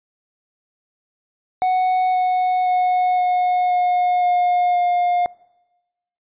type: tone with pitch steps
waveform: triangle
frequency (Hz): 740 / 734.9 / 729.8 / 724.8 / 719.8 / 714.8 / 709.9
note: F#5 / F#5 / F#5 / F#5 / F#5 / F5 / F5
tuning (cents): 0 / -12 / -24 / -36 / -48 / +40 / +28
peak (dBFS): -13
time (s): 1.62-5.26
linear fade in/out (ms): 0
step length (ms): 520
effects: noise-tail reverb RT60 1.0 s tail -23 dB re dry + resampled to 8000 Hz